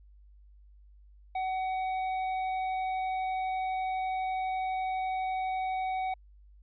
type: tone with hard clipping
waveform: sine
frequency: 752 Hz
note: F#5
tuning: 28 cents sharp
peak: -31 dBFS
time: 1.35-6.14 s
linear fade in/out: 5 ms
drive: 7 dB
effects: added 50 Hz sine -53 dBFS peak until 6.62 s + resampled to 11025 Hz

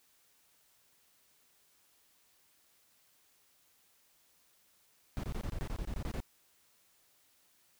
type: noise bursts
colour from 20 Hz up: brown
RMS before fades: -37 dBFS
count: 12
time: 5.17-6.203 s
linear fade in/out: 0 ms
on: 65 ms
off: 23 ms
effects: white hiss -69 dBFS RMS until 7.79 s

